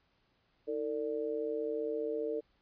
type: tone with amplitude modulation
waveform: sine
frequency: 452.8 Hz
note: A4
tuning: 50 cents sharp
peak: -28 dBFS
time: 0.67-2.41 s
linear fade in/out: 20 ms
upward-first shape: sine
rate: 135 Hz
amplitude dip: 95%
effects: pink hiss -73 dBFS RMS until 2.61 s + resampled to 11025 Hz